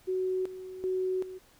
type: tone with tremolo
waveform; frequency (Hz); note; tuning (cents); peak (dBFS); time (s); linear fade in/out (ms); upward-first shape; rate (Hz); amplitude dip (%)
sine; 372.5; F#4; +12; -27; 0.07-1.39; 20; square; 1.3; 75
effects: pink hiss -61 dBFS RMS until 1.59 s